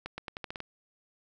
accelerating click train, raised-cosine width 0.3 ms, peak -21 dBFS, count 8, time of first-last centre 0.06-0.604 s, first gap 120 ms, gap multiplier 0.85, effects none

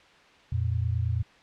sine tone pair together, 87 / 116.13 Hz, F2 / A#2, -6 / -6 cents, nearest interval perfect fourth, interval 500 cents, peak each -27 dBFS, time 0.52-1.23 s, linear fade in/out 5 ms, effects white hiss -55 dBFS RMS until 1.42 s + low-pass 3000 Hz 12 dB/octave

